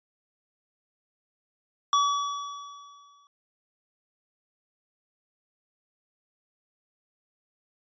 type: tone with exponential decay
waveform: square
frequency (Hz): 1141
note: C#6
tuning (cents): +50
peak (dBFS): -19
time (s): 1.93-3.27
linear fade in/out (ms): 1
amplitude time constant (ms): 290
effects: resampled to 16000 Hz